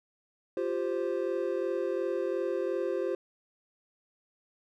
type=chord; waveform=triangle; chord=F suspended second; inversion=none; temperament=equal; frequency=349.2 / 392 / 523.3 Hz; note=F4 / G4 / C5; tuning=0 / 0 / 0 cents; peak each=-31 dBFS; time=0.57-3.15 s; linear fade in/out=2 ms; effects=none